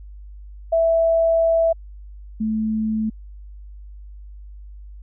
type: tone pair in turn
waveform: sine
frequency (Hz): 659.3 / 218.4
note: E5 / A3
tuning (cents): 0 / -13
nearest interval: octave + perfect fifth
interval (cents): 1913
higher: first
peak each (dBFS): -14 / -19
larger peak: first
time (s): 0.72-1.73 / 2.4-3.1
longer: first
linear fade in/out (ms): 10
effects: added 50 Hz sine -36 dBFS peak until 5.02 s